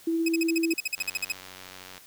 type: tone with tremolo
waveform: sine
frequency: 329.6 Hz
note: E4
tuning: in tune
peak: -22 dBFS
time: 0.07-0.74 s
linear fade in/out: 5 ms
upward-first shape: triangle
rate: 16 Hz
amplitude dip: 25%
type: tone bursts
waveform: sawtooth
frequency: 2540 Hz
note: D#7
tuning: 35 cents sharp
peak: -22 dBFS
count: 15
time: 0.26-1.322 s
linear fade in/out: 5 ms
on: 26 ms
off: 48 ms
type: click train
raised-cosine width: 0.2 ms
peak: -25 dBFS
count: 94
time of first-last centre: 0.98-1.979 s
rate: 93.1 Hz
effects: white hiss -52 dBFS RMS until 2.06 s